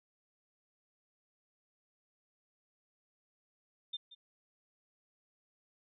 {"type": "tone with echo", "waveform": "sine", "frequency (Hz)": 3600, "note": "A7", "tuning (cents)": 39, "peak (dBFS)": -36, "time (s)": [3.93, 3.97], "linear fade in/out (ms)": 10, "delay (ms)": 180, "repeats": 1, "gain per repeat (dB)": -15, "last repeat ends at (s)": 4.15, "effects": []}